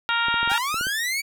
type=harmonic tone; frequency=466.2 Hz; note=A#4; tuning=in tune; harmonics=2 / 3 / 4 / 5 / 6 / 7 / 8; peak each=-27 / -23 / -30 / -33 / -29 / -32 / -31 dBFS; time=0.09-0.58 s; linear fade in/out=0 ms
type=clicks; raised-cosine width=2 ms; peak=-23 dBFS; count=8; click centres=0.284 / 0.342 / 0.43 / 0.476 / 0.517 / 0.743 / 0.811 / 0.869 s
type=linear sweep; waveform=sawtooth; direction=up; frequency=740 to 2300 Hz; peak=-20 dBFS; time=0.49-1.22 s; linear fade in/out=20 ms
effects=none